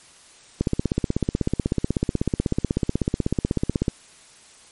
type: click train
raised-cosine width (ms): 3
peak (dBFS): -7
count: 54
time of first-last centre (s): 0.61-3.882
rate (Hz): 16.2
effects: white hiss -50 dBFS RMS until 4.71 s + MP3 48 kbps